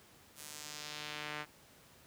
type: tone with band-pass filter sweep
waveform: sawtooth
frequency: 150 Hz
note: D3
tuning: 37 cents sharp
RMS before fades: -45 dBFS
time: 0.35-1.46 s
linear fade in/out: 50 ms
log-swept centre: 11000 to 1800 Hz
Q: 1.1
effects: pink hiss -61 dBFS RMS until 2.06 s + high-pass 80 Hz 12 dB/octave